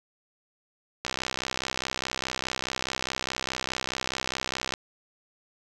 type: click train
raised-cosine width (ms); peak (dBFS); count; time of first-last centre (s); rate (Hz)
0.2; -11; 240; 1.05-4.738; 64.8
effects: none